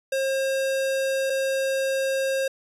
square tone pair in turn, 536 / 536 Hz, C5 / C5, +42 / +42 cents, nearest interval unison, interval 0 cents, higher neither, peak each -23 dBFS, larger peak neither, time 0.12-1.3 / 1.3-2.48 s, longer neither, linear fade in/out 5 ms, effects resampled to 32000 Hz

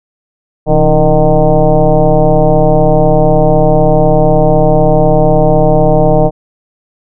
sine tone with frequency modulation, 316 Hz, D#4, 27 cents sharp, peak -4 dBFS, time 0.66-6.31 s, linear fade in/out 50 ms, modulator 149 Hz, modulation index 2.9, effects none

